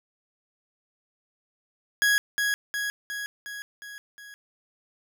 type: tone with echo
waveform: 40% pulse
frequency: 1661.2 Hz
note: G#6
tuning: in tune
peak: -18 dBFS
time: 2.02-2.18 s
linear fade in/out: 0 ms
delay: 360 ms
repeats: 6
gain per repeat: -4 dB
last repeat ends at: 4.34 s
effects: none